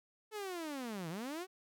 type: linear two-way sweep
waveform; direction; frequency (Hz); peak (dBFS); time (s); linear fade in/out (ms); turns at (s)
sawtooth; down then up; 440 to 154.3 to 386.7; -36; 0.31-1.47; 50; 1.09
effects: none